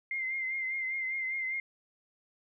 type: tone with vibrato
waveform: sine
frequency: 2093 Hz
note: C7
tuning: in tune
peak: -31 dBFS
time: 0.11-1.6 s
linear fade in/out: 2 ms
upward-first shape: triangle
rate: 5 Hz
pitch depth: 45 cents each way
effects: none